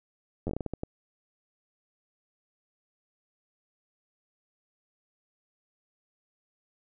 slowing click train, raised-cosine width 2 ms, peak -19 dBFS, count 10, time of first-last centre 0.47-0.834 s, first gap 10 ms, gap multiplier 1.33, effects none

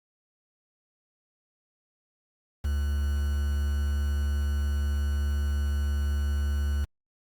triangle tone with quantisation, 71.6 Hz, D2, 43 cents flat, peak -22 dBFS, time 2.64-6.85 s, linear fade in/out 10 ms, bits 7, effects Opus 48 kbps

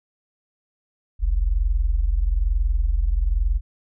sine tone pair together, 42.31 / 63.4 Hz, E1 / B1, +46 / +46 cents, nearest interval perfect fifth, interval 700 cents, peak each -18 / -24 dBFS, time 1.19-3.61 s, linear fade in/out 50 ms, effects none

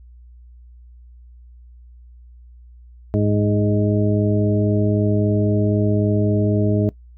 harmonic tone with a mistuned harmonic, 103.8 Hz, G#2, in tune, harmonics 1 / 2 / 3 / 4 / 6, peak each -18 / -21 / -23 / -24 / -26 dBFS, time 3.14-6.89 s, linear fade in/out 0 ms, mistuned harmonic 1, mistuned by +18 cents, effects noise-tail reverb RT60 0.1 s tail -21 dB re dry + added 60 Hz sine -41 dBFS peak until 7.17 s

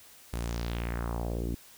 sawtooth tone with low-pass filter sweep, 58.27 Hz, A#1, in tune, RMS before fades -33 dBFS, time 0.33-1.55 s, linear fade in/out 5 ms, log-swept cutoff 12000 to 280 Hz, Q 2.4, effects white hiss -54 dBFS RMS until 1.77 s

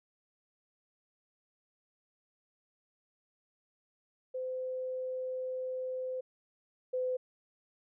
sine tone pair in turn, 513 / 508.3 Hz, C5 / B4, -34 / +50 cents, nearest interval unison, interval 16 cents, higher first, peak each -34 / -30 dBFS, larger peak second, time 4.34-6.21 / 6.93-7.17 s, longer first, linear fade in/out 10 ms, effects none

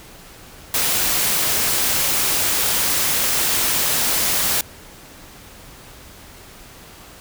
white noise, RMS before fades -19 dBFS, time 0.74-4.61 s, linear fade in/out 2 ms, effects pink hiss -42 dBFS RMS until 7.2 s

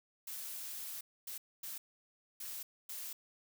blue noise bursts at uneven times, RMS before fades -44 dBFS, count 5, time 0.27-1.01 / 1.27-1.38 / 1.63-1.78 / 2.4-2.63 / 2.89-3.13 s, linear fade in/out 5 ms, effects none

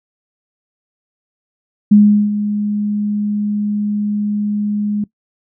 sine tone with ADSR envelope, 207.7 Hz, G#3, in tune, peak -3 dBFS, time 1.91-5.04 s, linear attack 10 ms, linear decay 380 ms, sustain -12 dB, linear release 3 ms, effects noise-tail reverb RT60 0.1 s tail -20 dB re dry

